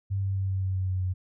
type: tone with pitch steps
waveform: sine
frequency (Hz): 97.9 / 97.06 / 96.22 / 95.39 / 94.57 / 93.75 / 92.94 / 92.14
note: G2 / G2 / G2 / G2 / F#2 / F#2 / F#2 / F#2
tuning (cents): -2 / -17 / -32 / -47 / +38 / +23 / +8 / -7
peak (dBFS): -25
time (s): 0.1-1.14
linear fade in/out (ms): 20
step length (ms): 130
effects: none